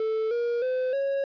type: tone with pitch steps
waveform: triangle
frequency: 440 / 474.3 / 511.3 / 551.2 Hz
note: A4 / A#4 / C5 / C#5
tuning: 0 / +30 / -40 / -10 cents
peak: -22 dBFS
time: 0-1.24 s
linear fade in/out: 2 ms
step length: 310 ms
effects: resampled to 11025 Hz + 9-bit